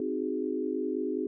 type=chord; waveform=sine; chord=Ab dominant seventh; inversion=first; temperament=equal; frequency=261.6 / 311.1 / 370 / 415.3 Hz; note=C4 / Eb4 / Gb4 / Ab4; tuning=0 / 0 / 0 / 0 cents; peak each=-34 dBFS; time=0-1.27 s; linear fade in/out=2 ms; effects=none